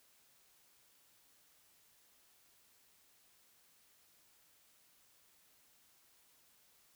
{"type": "silence", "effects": ["white hiss -69 dBFS RMS until 6.95 s"]}